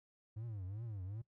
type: tone with vibrato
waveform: triangle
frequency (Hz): 103.83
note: G#2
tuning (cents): 0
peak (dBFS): -40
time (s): 0.36-1.22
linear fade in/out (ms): 10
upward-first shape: triangle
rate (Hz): 2.6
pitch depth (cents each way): 260
effects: noise-tail reverb RT60 0.1 s tail -19 dB re dry